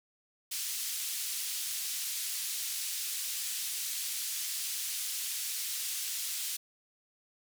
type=band-pass noise; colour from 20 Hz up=white; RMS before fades=-36 dBFS; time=0.51-6.57 s; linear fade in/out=10 ms; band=3000 to 13000 Hz; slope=12 dB/octave; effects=none